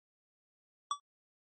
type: tone with exponential decay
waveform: square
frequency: 1148 Hz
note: D6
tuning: 40 cents flat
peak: -27 dBFS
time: 0.91-1 s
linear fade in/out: 2 ms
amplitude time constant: 19 ms
effects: MP3 32 kbps